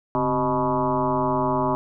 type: tone with frequency modulation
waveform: sine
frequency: 622.3 Hz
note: D#5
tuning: in tune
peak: -19 dBFS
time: 0.15-1.75 s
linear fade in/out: 0 ms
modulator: 120 Hz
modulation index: 4
effects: none